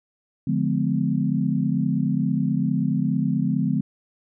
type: chord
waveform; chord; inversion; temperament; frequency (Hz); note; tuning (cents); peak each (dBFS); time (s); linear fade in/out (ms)
sine; D diminished seventh; none; just; 146.83 / 176.2 / 211.4 / 253.7; D3 / F3 / Ab3 / Cb4; 0 / +16 / +31 / +47; -25; 0.47-3.81; 5
effects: none